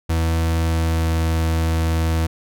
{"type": "tone with pitch glide", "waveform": "40% pulse", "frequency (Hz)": [81.9, 81.33], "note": ["E2", "E2"], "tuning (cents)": [-11, -23], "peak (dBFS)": -16, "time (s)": [0.09, 2.27], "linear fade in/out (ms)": 10, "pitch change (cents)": -12, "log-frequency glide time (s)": [0.69, 1.09], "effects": []}